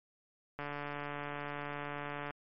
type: click train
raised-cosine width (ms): 0.5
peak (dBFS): -25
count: 250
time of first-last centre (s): 0.59-2.307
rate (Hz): 145
effects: MP3 32 kbps